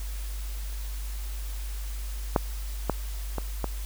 clicks, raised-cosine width 1 ms, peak -6 / -9 / -16 / -14 dBFS, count 4, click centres 2.362 / 2.897 / 3.383 / 3.643 s, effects added 50 Hz sine -31 dBFS peak until 3.85 s + white hiss -45 dBFS RMS until 3.85 s

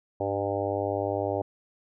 harmonic tone, 99.9 Hz, G2, 33 cents sharp, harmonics 1 / 3 / 4 / 5 / 6 / 7 / 8 / 9, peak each -35 / -35 / -33 / -33 / -31 / -36 / -35 / -43 dBFS, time 0.2-1.42 s, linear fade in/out 5 ms, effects none

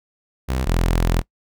sawtooth tone pair in turn, 64.4 / 42.34 Hz, C2 / E1, -27 / +47 cents, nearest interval perfect fifth, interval 726 cents, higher first, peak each -16 / -12 dBFS, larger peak second, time 0.48-0.66 / 0.66-1.22 s, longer second, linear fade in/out 20 ms, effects noise-tail reverb RT60 0.1 s tail -22 dB re dry

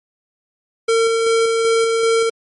square tone with tremolo, 455 Hz, A#4, 42 cents flat, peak -13 dBFS, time 0.88-2.3 s, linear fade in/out 10 ms, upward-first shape square, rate 2.6 Hz, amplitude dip 25%, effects MP3 48 kbps

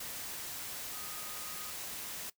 sine tone in noise, 1244.5 Hz, D#6, in tune, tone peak -52 dBFS, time 0.94-1.71 s, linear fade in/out 5 ms, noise white, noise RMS -42 dBFS, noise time 0-2.3 s, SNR -13 dB, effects noise-tail reverb RT60 0.1 s tail -19 dB re dry

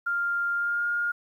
sine tone with pitch glide, 1398 to 1418.3 Hz, F6 to F6, +1 to +26 cents, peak -24 dBFS, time 0.06-1.12 s, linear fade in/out 10 ms, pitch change +25 cents, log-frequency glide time 0.54-0.87 s, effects 10-bit

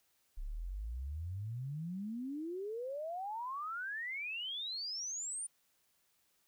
sine exponential sweep, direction up, 32 to 9400 Hz, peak -38 dBFS, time 0.37-5.47 s, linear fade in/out 10 ms, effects white hiss -75 dBFS RMS until 6.47 s

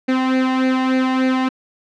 sawtooth tone with flanger, 259.5 Hz, C4, 14 cents flat, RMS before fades -17 dBFS, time 0.08-1.49 s, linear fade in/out 10 ms, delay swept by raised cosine 0.45 to 1.08 ms, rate 3.4 Hz, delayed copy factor +0.7, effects low-pass 3000 Hz 12 dB/octave

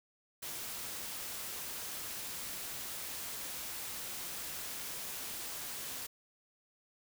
white noise, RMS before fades -42 dBFS, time 0.42-6.07 s, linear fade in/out 10 ms, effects none

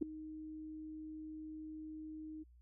sine tone with ADSR envelope, 311.1 Hz, D#4, in tune, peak -28 dBFS, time 0.01-2.44 s, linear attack 14 ms, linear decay 4 ms, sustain -17 dB, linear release 20 ms, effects added 60 Hz sine -60 dBFS peak until 2.61 s

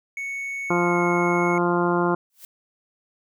triangle tone with pitch glide, 2217 to 2185 Hz, C#7 to C#7, 0 to -26 cents, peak -26 dBFS, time 0.17-1.58 s, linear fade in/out 2 ms, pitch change -26 cents, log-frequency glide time 0.64-0.97 s
harmonic tone, 174.61 Hz, F3, in tune, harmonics 1 / 2 / 3 / 4 / 5 / 6 / 7 / 8, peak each -25 / -22 / -30 / -29 / -29 / -27 / -32 / -30 dBFS, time 0.7-2.15 s, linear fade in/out 5 ms
blue noise with exponential growth, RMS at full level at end -38 dBFS, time 2.3-2.45 s, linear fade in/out 1 ms, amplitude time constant 32 ms
effects none

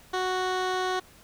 15% pulse tone with low-pass filter, 370 Hz, F#4, in tune, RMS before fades -28 dBFS, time 0.13-1 s, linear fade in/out 10 ms, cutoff 5000 Hz, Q 0.86, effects pink hiss -54 dBFS RMS until 1.23 s

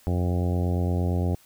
harmonic tone, 88.7 Hz, F2, 27 cents sharp, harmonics 1 / 2 / 3 / 4 / 5 / 6 / 7 / 8 / 9, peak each -23 / -29 / -33 / -35 / -37 / -39 / -40 / -41 / -42 dBFS, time 0.07-1.35 s, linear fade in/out 0 ms, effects white hiss -57 dBFS RMS until 1.45 s

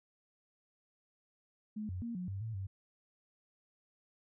sine tone with pitch steps, 213.2 / 91.2 / 233.9 / 180.7 / 97.7 / 112 / 96.4 Hz, G#3 / F#2 / A#3 / F#3 / G2 / A2 / G2, +46 / -24 / +6 / -41 / -5 / +31 / -28 cents, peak -37 dBFS, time 1.76-2.67 s, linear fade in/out 10 ms, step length 130 ms, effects none

